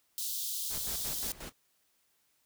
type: high-pass noise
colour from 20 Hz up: white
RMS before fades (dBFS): -36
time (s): 0.18-1.32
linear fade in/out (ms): 0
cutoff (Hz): 3300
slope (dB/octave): 48
type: noise with tremolo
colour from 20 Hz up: pink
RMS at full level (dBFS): -43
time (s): 0.69-1.53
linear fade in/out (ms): 50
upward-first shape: square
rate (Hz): 5.6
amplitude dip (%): 70
effects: white hiss -73 dBFS RMS until 2.45 s